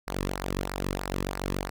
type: tone with flanger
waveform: sawtooth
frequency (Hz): 47.14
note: F#1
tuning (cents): +33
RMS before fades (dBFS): -32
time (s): 0.07-1.7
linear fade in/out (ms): 10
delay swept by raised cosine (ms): 0.29 to 1.39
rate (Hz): 3.1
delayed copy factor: -0.75
effects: none